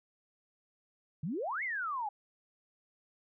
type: exponential two-way sweep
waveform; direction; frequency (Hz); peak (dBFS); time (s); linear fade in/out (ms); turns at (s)
sine; up then down; 137.6 to 2217 to 798; -33; 1.23-2.09; 5; 1.63
effects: none